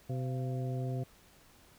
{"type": "harmonic tone with a mistuned harmonic", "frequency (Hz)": 128.3, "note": "C3", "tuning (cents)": -34, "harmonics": [1, 2, 3, 4, 5], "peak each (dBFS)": [-33, -43, -44, -46, -46], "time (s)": [0.09, 1.04], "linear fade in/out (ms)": 10, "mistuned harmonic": 5, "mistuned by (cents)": 110, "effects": ["pink hiss -61 dBFS RMS until 1.78 s"]}